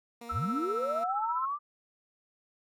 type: tone with vibrato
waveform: 15% pulse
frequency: 235 Hz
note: A#3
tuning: 14 cents sharp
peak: -37 dBFS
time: 0.21-1.04 s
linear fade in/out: 5 ms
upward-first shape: triangle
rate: 15 Hz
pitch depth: 19 cents each way
type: tone with tremolo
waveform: sine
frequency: 1321 Hz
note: E6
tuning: 3 cents sharp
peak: -29 dBFS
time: 0.29-1.46 s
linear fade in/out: 10 ms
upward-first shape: sine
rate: 15 Hz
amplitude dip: 70%
type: linear sweep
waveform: sine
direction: up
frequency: 52.1 to 1200 Hz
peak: -30 dBFS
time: 0.31-1.59 s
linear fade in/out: 50 ms
effects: none